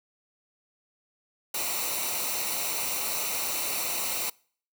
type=noise with comb filter; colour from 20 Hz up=white; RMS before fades=-30 dBFS; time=1.54-4.3 s; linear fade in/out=5 ms; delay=0.6 ms; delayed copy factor=-0.65; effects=noise-tail reverb RT60 0.5 s tail -25 dB re dry